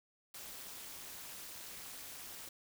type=noise with amplitude modulation; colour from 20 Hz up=white; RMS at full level=-45 dBFS; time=0.34-2.49 s; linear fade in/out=5 ms; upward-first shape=sine; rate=244 Hz; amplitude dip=85%; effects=none